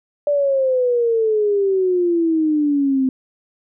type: exponential sweep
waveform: sine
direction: down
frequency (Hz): 587.3 to 258.9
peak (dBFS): -14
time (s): 0.27-3.09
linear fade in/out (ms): 2
effects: none